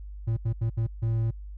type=tone bursts at uneven times; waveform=triangle; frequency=113.2 Hz; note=A2; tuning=50 cents sharp; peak=-21 dBFS; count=5; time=0.27-0.37 / 0.45-0.53 / 0.61-0.7 / 0.77-0.87 / 1.02-1.31 s; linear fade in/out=10 ms; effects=added 50 Hz sine -37 dBFS peak until 1.57 s